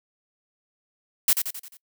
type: noise with echo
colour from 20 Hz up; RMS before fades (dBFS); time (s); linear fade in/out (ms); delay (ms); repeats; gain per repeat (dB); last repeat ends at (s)
blue; -18; 1.28-1.33; 2; 88; 5; -6; 1.77
effects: noise-tail reverb RT60 0.1 s tail -25 dB re dry